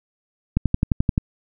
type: click train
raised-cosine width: 5 ms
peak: -5 dBFS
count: 8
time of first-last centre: 0.57-1.179 s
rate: 11.5 Hz
effects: none